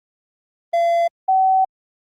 triangle / sine tone pair in turn, 681 / 760.2 Hz, F5 / F#5, -44 / +47 cents, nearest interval major second, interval 191 cents, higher second, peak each -12 dBFS, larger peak neither, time 0.73-1.08 / 1.28-1.65 s, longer second, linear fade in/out 10 ms, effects Opus 32 kbps

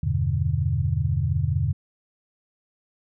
sine chord, E minor seventh, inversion none, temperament equal, 82.41 / 98 / 123.47 / 146.83 Hz, E2 / G2 / B2 / D3, 0 / 0 / 0 / 0 cents, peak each -26 dBFS, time 0.03-1.73 s, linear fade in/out 5 ms, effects none

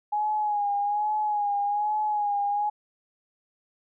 sine tone with vibrato, 830.6 Hz, G#5, in tune, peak -23 dBFS, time 0.12-2.7 s, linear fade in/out 10 ms, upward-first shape sine, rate 1.2 Hz, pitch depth 44 cents each way, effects none

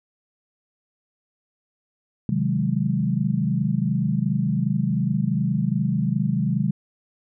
sine chord, Ab dominant seventh, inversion first, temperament equal, 130.81 / 155.56 / 185 / 207.7 Hz, C3 / Eb3 / Gb3 / Ab3, 0 / 0 / 0 / 0 cents, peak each -25 dBFS, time 2.29-6.71 s, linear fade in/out 2 ms, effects none

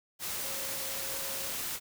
sine tone in noise, 543 Hz, C#5, 36 cents flat, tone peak -46 dBFS, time 0.41-1.54 s, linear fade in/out 50 ms, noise white, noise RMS -36 dBFS, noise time 0.19-1.8 s, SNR -13 dB, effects none

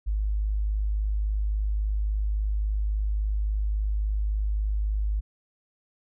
sine tone, 51.8 Hz, G#1, 4 cents flat, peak -23 dBFS, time 0.06-5.21 s, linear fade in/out 20 ms, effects none

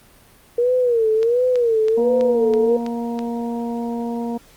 sine tone with vibrato, 470 Hz, A#4, 14 cents sharp, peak -14 dBFS, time 0.58-2.77 s, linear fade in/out 5 ms, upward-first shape sine, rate 1.4 Hz, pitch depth 130 cents each way
click train, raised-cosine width 0.2 ms, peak -16 dBFS, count 7, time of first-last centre 1.23-3.191 s, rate 3.06 Hz
harmonic tone, 234.8 Hz, A#3, 13 cents sharp, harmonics 1 / 2 / 3 / 4, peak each -23 / -29 / -33 / -35 dBFS, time 1.97-4.38 s, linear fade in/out 10 ms
effects pink hiss -50 dBFS RMS until 4.56 s + Opus 32 kbps

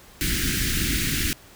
pink band-stop noise, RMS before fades -24 dBFS, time 0.21-1.33 s, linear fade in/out 0 ms, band 360 to 1500 Hz, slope 48 dB/octave, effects pink hiss -49 dBFS RMS until 1.55 s

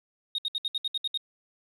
sine tone bursts, 3727 Hz, A#7, 1 cent flat, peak -25 dBFS, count 9, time 0.35-1.175 s, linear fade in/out 2 ms, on 33 ms, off 66 ms, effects tanh soft clip ceiling -23 dBFS

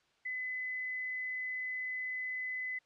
sine tone, 2016 Hz, B6, 35 cents sharp, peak -35 dBFS, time 0.25-2.79 s, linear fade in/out 10 ms, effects white hiss -71 dBFS RMS until 2.85 s + low-pass 4000 Hz 12 dB/octave

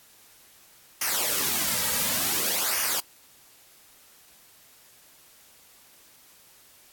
white noise with flanger, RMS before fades -26 dBFS, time 1.01-3 s, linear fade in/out 5 ms, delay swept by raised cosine 0.25 to 2.85 ms, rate 0.56 Hz, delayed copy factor -0.7, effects white hiss -55 dBFS RMS until 6.92 s + AAC 64 kbps

